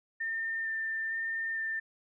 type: tone with vibrato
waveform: sine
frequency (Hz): 1800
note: A6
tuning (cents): +39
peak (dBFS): -31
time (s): 0.2-1.8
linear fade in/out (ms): 10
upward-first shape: square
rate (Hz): 1.1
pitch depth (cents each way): 9
effects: none